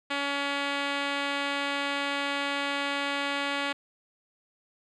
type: tone with low-pass filter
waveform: 5% pulse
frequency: 282.1 Hz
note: C#4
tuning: 30 cents sharp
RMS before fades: -30 dBFS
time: 0.1-3.73 s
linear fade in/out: 10 ms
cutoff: 4400 Hz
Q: 0.81
effects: none